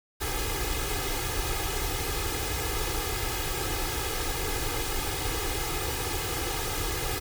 pink noise with comb filter, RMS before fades -30 dBFS, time 0.2-7.2 s, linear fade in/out 20 ms, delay 2.4 ms, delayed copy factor +0.9, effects none

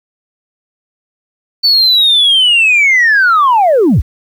sine linear sweep, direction down, 4526 to 34.51 Hz, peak -4 dBFS, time 1.63-4.02 s, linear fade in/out 20 ms, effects tanh soft clip ceiling -3 dBFS + 7-bit

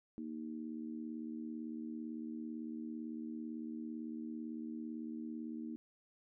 harmonic tone, 77.9 Hz, D#2, 3 cents sharp, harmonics 3 / 4 / 5, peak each -43 / -45 / -58 dBFS, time 0.18-5.76 s, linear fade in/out 0 ms, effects none

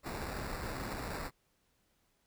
pink noise with sample-and-hold, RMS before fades -40 dBFS, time 0.03-1.31 s, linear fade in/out 50 ms, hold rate 3150 Hz, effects pink hiss -75 dBFS RMS until 2.26 s

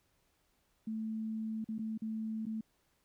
sine tone with dropouts, 220 Hz, A3, in tune, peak -35 dBFS, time 0.87-2.61 s, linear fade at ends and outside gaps 5 ms, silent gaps 1.644-1.687 / 1.783-1.791 / 1.977-2.019 / 2.456-2.465 s, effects pink hiss -75 dBFS RMS until 3.04 s

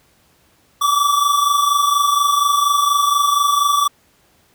square tone pair together, 1150.5 / 1174.7 Hz, D6 / D6, -36 / 0 cents, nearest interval unison, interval 36 cents, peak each -15 / -20 dBFS, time 0.81-3.88 s, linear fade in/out 10 ms, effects pink hiss -56 dBFS RMS until 4.54 s + high-pass 60 Hz 12 dB/octave

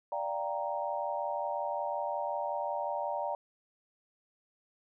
sine chord, G minor seventh, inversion second, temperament equal, 587.3 / 698.5 / 784 / 932.3 Hz, D5 / F5 / G5 / Bb5, 0 / 0 / 0 / 0 cents, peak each -36 / -39 / -38 / -36 dBFS, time 0.12-3.35 s, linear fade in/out 2 ms, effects none

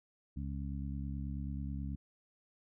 harmonic tone, 69.3 Hz, C#2, in tune, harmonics 1 / 2 / 3 / 4, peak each -39 / -42 / -44 / -48 dBFS, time 0.36-1.96 s, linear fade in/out 10 ms, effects none

